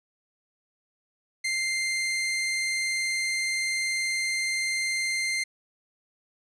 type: tone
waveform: sawtooth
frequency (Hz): 2093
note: C7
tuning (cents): 0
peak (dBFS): -22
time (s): 1.44-5.44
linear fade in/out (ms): 10
effects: resampled to 24000 Hz